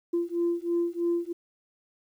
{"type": "beating tone pair", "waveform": "sine", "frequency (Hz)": [341.6, 344.7], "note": ["F4", "F4"], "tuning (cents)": [-38, -23], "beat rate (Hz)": 3.1, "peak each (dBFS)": -27, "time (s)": [0.13, 1.33], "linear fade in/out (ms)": 10, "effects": ["tanh soft clip ceiling -19 dBFS", "10-bit"]}